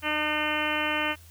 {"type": "harmonic tone", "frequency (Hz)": 303.1, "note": "D#4", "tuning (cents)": -45, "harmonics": [1, 2, 3, 4, 5, 6, 7, 8, 9, 10], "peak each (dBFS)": [-34, -34, -34, -34, -34, -34, -34, -34, -34, -34], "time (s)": [0.02, 1.16], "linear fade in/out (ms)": 50, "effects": ["added 83 Hz sine -49 dBFS peak until 1.3 s", "white hiss -55 dBFS RMS until 1.3 s"]}